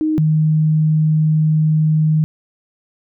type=tone pair in turn; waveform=sine; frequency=311.1 / 155.55 Hz; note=D#4 / D#3; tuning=0 / 0 cents; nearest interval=octave; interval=1200 cents; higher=first; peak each=-14 / -11 dBFS; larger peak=second; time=0.01-0.18 / 0.18-2.24 s; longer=second; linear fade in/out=0 ms; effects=none